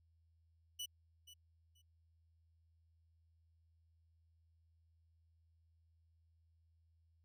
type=tone with echo; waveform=sawtooth; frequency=2960 Hz; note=F#7; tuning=in tune; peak=-39 dBFS; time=0.79-0.86 s; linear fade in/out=10 ms; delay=480 ms; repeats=2; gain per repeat=-14 dB; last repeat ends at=1.82 s; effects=added 82 Hz sine -70 dBFS peak until 7.24 s